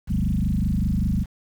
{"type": "tone with frequency modulation", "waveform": "sine", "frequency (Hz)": 125.8, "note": "B2", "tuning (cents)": 32, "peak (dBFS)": -19, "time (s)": [0.07, 1.26], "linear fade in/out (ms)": 50, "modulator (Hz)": 25.2, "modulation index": 3.7, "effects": ["8-bit"]}